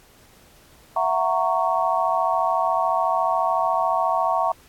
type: chord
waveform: sine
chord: F# dominant seventh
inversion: third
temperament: just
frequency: 666 / 740 / 925 / 1110 Hz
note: E5 / F#5 / A#5 / C#6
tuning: +18 / 0 / -14 / +2 cents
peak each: -24 dBFS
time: 0.96-4.52 s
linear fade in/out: 5 ms
effects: pink hiss -53 dBFS RMS until 4.68 s + AAC 64 kbps